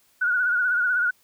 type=tone with vibrato; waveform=sine; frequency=1458 Hz; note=F#6; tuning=26 cents flat; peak=-19 dBFS; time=0.21-1.11 s; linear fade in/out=10 ms; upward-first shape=sine; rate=16 Hz; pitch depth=60 cents each way; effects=white hiss -62 dBFS RMS until 1.23 s